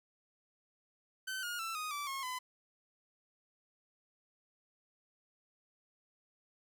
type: tone with pitch steps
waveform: sawtooth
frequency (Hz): 1532 / 1429.4 / 1333.7 / 1244.4 / 1161 / 1083.3 / 1010.7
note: G6 / F6 / E6 / D#6 / D6 / C#6 / B5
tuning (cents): -40 / +40 / +20 / 0 / -20 / -40 / +40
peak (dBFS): -34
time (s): 1.27-2.39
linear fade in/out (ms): 10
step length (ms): 160
effects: none